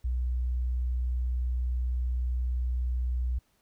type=tone; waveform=sine; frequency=61.74 Hz; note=B1; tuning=in tune; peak=-26 dBFS; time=0.04-3.39 s; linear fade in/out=10 ms; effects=pink hiss -70 dBFS RMS until 3.61 s